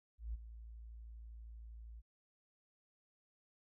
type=tone with ADSR envelope; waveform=sine; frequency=56.3 Hz; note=A1; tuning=40 cents sharp; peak=-37 dBFS; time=0.18-2.02 s; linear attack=160 ms; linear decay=22 ms; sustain=-12 dB; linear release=33 ms; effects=none